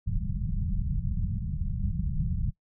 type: low-pass noise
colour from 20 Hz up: pink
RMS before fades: -29 dBFS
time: 0.06-2.51 s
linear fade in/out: 10 ms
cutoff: 200 Hz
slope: 96 dB/octave
effects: noise-tail reverb RT60 0.1 s tail -20 dB re dry